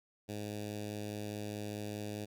10% pulse tone with notch filter, 104.8 Hz, G#2, 16 cents sharp, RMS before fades -41 dBFS, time 0.28-2.26 s, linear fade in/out 20 ms, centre 1300 Hz, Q 0.86, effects none

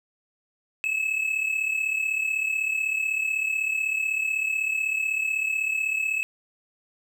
triangle tone pair together, 2562 / 2598 Hz, E7 / E7, -50 / -26 cents, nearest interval unison, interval 24 cents, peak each -28 / -23 dBFS, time 0.84-6.23 s, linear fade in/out 0 ms, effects none

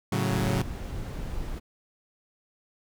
sawtooth chord, F# minor, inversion first, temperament equal, 110 / 138.59 / 185 Hz, A2 / C#3 / F#3, 0 / 0 / 0 cents, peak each -25 dBFS, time 0.12-0.62 s, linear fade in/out 5 ms
brown noise, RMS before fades -34 dBFS, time 0.3-1.6 s, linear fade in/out 20 ms
effects none

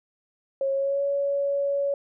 sine tone with pitch glide, 544 to 561.9 Hz, C#5 to C#5, -33 to +23 cents, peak -22 dBFS, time 0.61-1.94 s, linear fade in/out 2 ms, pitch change +56 cents, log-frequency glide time 0.72-1.03 s, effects none

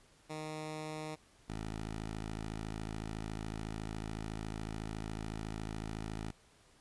10% pulse tone pair in turn, 155 / 53.92 Hz, D#3 / A1, -6 / -34 cents, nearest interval octave + tritone, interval 1828 cents, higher first, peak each -32 / -31 dBFS, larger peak second, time 0.29-1.16 / 1.48-6.32 s, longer second, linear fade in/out 20 ms, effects pink hiss -65 dBFS RMS until 6.8 s + resampled to 24000 Hz

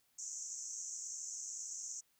pink band-pass noise, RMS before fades -45 dBFS, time 0.18-2.01 s, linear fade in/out 10 ms, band 5900 to 7500 Hz, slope 96 dB/octave, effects white hiss -75 dBFS RMS until 2.19 s

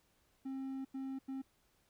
triangle tone bursts at uneven times, 267 Hz, C4, 35 cents sharp, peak -37 dBFS, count 3, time 0.45-0.85 / 0.94-1.19 / 1.28-1.42 s, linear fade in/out 10 ms, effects pink hiss -74 dBFS RMS until 1.89 s

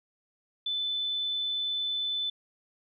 sine tone, 3511 Hz, A7, 4 cents flat, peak -28 dBFS, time 0.66-2.3 s, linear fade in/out 5 ms, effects none

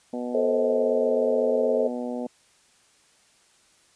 harmonic tone, 122.9 Hz, B2, 8 cents flat, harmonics 2 / 3 / 4 / 5 / 6 / 7, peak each -30 / -39 / -34 / -36 / -41 / -45 dBFS, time 0.13-2.27 s, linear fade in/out 5 ms
sine chord, A diminished, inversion none, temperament just, 440 / 528 / 633.6 Hz, A4 / C5 / Eb5, 0 / +16 / +31 cents, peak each -24 / -24 / -27 dBFS, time 0.34-1.88 s, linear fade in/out 10 ms
effects white hiss -60 dBFS RMS until 3.95 s + resampled to 22050 Hz

